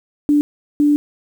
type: tone bursts at uneven times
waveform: sine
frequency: 293.2 Hz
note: D4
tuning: 3 cents flat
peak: -10 dBFS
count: 2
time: 0.29-0.41 / 0.8-0.96 s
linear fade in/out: 0 ms
effects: 7-bit